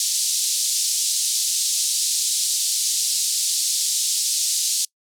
white band-pass noise, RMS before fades -22 dBFS, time 0-4.85 s, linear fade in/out 2 ms, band 4000 to 9200 Hz, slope 24 dB/octave, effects noise-tail reverb RT60 0.1 s tail -25 dB re dry

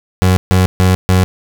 30% pulse tone bursts, 92.5 Hz, F#2, in tune, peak -5 dBFS, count 4, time 0.22-1.24 s, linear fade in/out 0 ms, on 150 ms, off 140 ms, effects none

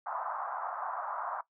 white band-pass noise, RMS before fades -37 dBFS, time 0.06-1.41 s, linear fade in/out 5 ms, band 680 to 1300 Hz, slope 48 dB/octave, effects noise-tail reverb RT60 0.1 s tail -17 dB re dry

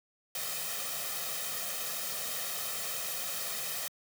white noise with comb filter, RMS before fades -36 dBFS, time 0.35-3.88 s, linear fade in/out 2 ms, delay 1.6 ms, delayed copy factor +0.7, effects high-pass 150 Hz 12 dB/octave

